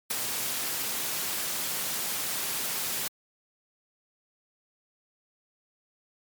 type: noise with ADSR envelope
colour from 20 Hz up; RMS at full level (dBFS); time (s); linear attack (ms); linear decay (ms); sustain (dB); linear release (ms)
white; -26; 0.1-3.08; 9; 11; -5; 4
effects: high-pass 100 Hz 12 dB/octave + MP3 96 kbps